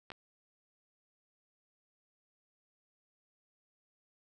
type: clicks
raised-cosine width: 0.3 ms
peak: -29 dBFS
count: 2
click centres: 0.103 / 0.118 s
effects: 11-bit